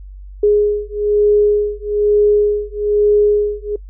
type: beating tone pair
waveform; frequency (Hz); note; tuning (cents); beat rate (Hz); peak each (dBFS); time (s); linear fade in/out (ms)
sine; 415.3 / 416.4; G#4 / G#4; 0 / +5; 1.1; -14; 0.43-3.76; 5
effects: noise-tail reverb RT60 0.1 s tail -24 dB re dry + added 48 Hz sine -31 dBFS peak until 3.89 s